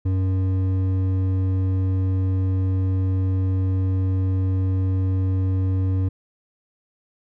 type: tone with hard clipping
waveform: sine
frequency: 94.1 Hz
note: F#2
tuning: 30 cents sharp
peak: -20 dBFS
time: 0.05-6.09 s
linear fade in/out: 10 ms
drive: 8 dB
effects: none